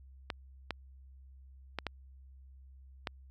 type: clicks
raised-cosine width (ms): 0.3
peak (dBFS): -18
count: 5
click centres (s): 0.302 / 0.707 / 1.787 / 1.867 / 3.072
effects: added 66 Hz sine -52 dBFS peak until 3.3 s